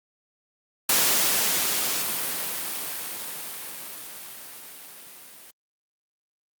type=noise with level ramp; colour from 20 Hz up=white; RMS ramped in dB=-20 to -47 dBFS; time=0.89-5.51 s; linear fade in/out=5 ms; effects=high-pass 150 Hz 12 dB/octave + Opus 48 kbps